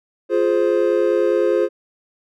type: chord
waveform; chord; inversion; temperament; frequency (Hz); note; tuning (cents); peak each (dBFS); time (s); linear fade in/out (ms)
triangle; F minor; none; just; 349.2 / 419.1 / 523.8; F4 / Ab4 / C5; 0 / +16 / +2; -17; 0.29-1.69; 50
effects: none